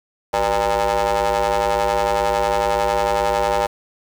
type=ring-modulated tone; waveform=25% pulse; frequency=107 Hz; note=A2; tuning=48 cents flat; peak=-10 dBFS; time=0.33-3.67 s; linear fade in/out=10 ms; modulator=701 Hz; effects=low-pass 9000 Hz 12 dB/octave + 7-bit